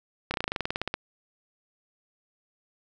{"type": "slowing click train", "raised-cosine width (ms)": 0.3, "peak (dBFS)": -12, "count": 15, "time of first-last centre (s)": [0.31, 0.94], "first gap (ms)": 30, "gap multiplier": 1.06, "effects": []}